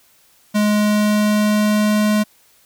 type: tone with pitch glide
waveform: square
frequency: 209.6 to 211.3 Hz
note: G#3 to G#3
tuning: +16 to +30 cents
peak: -14 dBFS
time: 0.54-2.24 s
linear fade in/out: 20 ms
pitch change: +14 cents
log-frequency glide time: 0.74-2.13 s
effects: white hiss -54 dBFS RMS until 2.65 s